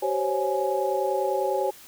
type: tone cluster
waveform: sine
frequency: 382 / 524 / 554 / 836 Hz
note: G4 / C5 / C#5 / G#5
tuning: -45 / +2 / -1 / +11 cents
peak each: -28 dBFS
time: 0.02-1.71 s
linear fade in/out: 10 ms
effects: white hiss -48 dBFS RMS until 1.87 s